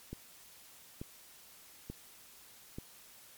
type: click train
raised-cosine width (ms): 3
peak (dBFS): -28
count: 4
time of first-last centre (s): 0.13-2.785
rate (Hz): 1.13
effects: white hiss -57 dBFS RMS until 3.37 s + MP3 96 kbps